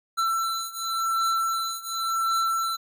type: beating tone pair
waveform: square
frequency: 1340 / 1340.91 Hz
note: E6 / E6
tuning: +28 / +29 cents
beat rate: 0.91 Hz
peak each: -29 / -27 dBFS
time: 0.17-2.77 s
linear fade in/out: 20 ms
effects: none